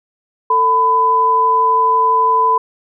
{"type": "tone pair together", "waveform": "sine", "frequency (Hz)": [447, 1002.7], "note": ["A4", "B5"], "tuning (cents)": [27, 26], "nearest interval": "octave + major second", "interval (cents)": 1399, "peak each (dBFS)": [-20, -10], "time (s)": [0.5, 2.58], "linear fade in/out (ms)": 5, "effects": []}